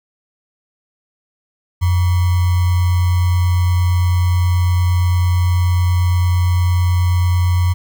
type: tone with sample-and-hold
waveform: sine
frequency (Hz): 89.1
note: F2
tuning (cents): +35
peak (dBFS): -11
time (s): 1.81-7.74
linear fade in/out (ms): 20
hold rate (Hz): 1050
effects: none